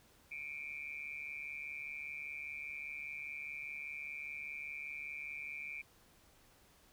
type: tone with amplitude modulation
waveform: sine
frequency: 2357 Hz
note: D7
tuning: 6 cents sharp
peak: -38 dBFS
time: 0.31-5.82 s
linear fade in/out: 10 ms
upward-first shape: sine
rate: 145 Hz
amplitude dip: 90%
effects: pink hiss -66 dBFS RMS until 6.92 s